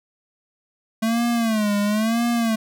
square tone with vibrato, 220 Hz, A3, in tune, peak -19 dBFS, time 1.02-2.56 s, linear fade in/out 10 ms, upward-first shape sine, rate 0.99 Hz, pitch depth 130 cents each way, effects none

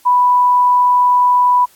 sine tone, 987.8 Hz, B5, in tune, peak -8 dBFS, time 0.05-1.66 s, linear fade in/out 20 ms, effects white hiss -49 dBFS RMS until 1.75 s + AAC 64 kbps

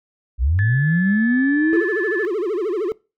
sine linear sweep, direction up, 53.9 to 349.2 Hz, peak -14 dBFS, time 0.38-1.84 s, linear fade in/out 50 ms
sine tone with pitch glide, 1727 to 1738 Hz, A6 to A6, -33 to -22 cents, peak -22 dBFS, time 0.59-2.25 s, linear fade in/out 0 ms, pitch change +11 cents, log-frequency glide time 0.89-1.47 s
triangle tone with vibrato, 392 Hz, G4, in tune, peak -17 dBFS, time 1.73-2.92 s, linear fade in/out 0 ms, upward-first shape sine, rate 13 Hz, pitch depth 240 cents each way
effects noise-tail reverb RT60 0.3 s tail -23 dB re dry + tanh soft clip ceiling -6 dBFS

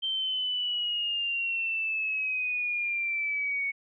sine exponential sweep, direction down, 3136 to 2217 Hz, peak -27 dBFS, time 0.02-3.72 s, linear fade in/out 20 ms, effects none

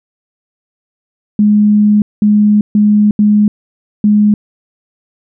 sine tone bursts at uneven times, 209 Hz, G#3, 11 cents sharp, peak -5 dBFS, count 5, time 1.39-2.02 / 2.22-2.61 / 2.75-3.11 / 3.19-3.48 / 4.04-4.34 s, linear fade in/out 2 ms, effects none

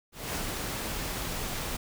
pink noise with ADSR envelope, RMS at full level -32 dBFS, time 0.12-1.77 s, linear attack 220 ms, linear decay 82 ms, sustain -2 dB, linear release 8 ms, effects none

